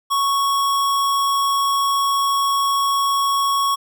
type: tone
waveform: square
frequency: 1108.7 Hz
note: C#6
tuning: in tune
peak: -17 dBFS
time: 0.1-3.76 s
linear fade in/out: 20 ms
effects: none